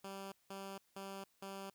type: tone bursts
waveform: 10% pulse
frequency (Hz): 195.1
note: G3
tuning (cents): -8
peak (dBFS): -37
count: 4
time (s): 0.04-1.7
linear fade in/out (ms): 5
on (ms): 280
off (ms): 180
effects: white hiss -75 dBFS RMS until 1.74 s